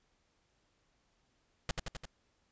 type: noise with echo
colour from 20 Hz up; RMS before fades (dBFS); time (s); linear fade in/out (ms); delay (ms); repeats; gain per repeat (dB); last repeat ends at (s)
pink; -32; 1.69-1.71; 2; 86; 4; -3; 2.054
effects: pink hiss -75 dBFS RMS until 2.51 s + resampled to 16000 Hz